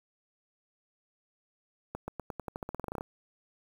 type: accelerating click train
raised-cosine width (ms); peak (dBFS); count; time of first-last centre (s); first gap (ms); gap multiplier
1; -22; 17; 1.95-3.009; 130; 0.9
effects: 8-bit